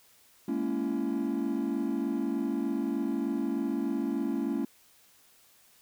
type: chord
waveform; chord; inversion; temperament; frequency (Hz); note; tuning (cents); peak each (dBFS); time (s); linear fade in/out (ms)
triangle; A# half-diminished seventh; third; just; 209.8 / 233.1 / 279.7 / 335.6; G#3 / A#3 / C#4 / E4; +18 / 0 / +16 / +31; -33 / -31 / -29 / -32; 0.48-4.65; 5
effects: tanh soft clip ceiling -19 dBFS + white hiss -61 dBFS RMS until 5.81 s